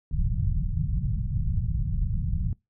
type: low-pass noise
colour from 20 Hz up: pink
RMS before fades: -26 dBFS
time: 0.11-2.53 s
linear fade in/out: 2 ms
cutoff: 170 Hz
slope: 48 dB/octave
effects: noise-tail reverb RT60 0.2 s tail -23 dB re dry